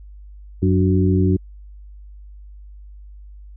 harmonic tone with a mistuned harmonic, 92.5 Hz, F#2, in tune, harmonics 1 / 2 / 3 / 4, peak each -16 / -19 / -21 / -22 dBFS, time 0.62-1.37 s, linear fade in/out 10 ms, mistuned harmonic 3, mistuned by +70 cents, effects added 50 Hz sine -37 dBFS peak until 3.56 s

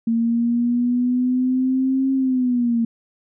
sine linear two-way sweep, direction up then down, 228.2 to 268.1 to 228.2 Hz, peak -16 dBFS, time 0.07-2.85 s, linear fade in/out 5 ms, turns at 2.13 s, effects none

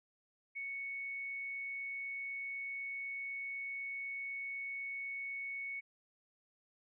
sine tone, 2218 Hz, C#7, in tune, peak -39 dBFS, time 0.55-5.81 s, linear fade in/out 20 ms, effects none

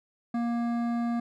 sine tone with hard clipping, 235.7 Hz, A#3, 19 cents sharp, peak -28 dBFS, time 0.34-1.2 s, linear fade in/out 5 ms, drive 12 dB, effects none

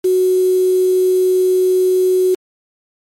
sine tone with quantisation, 370 Hz, F#4, in tune, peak -10 dBFS, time 0.04-2.35 s, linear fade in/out 10 ms, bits 5, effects MP3 64 kbps

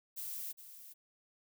violet noise with echo, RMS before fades -42 dBFS, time 0.16-0.53 s, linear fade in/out 20 ms, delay 410 ms, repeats 1, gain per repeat -11 dB, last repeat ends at 0.94 s, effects none

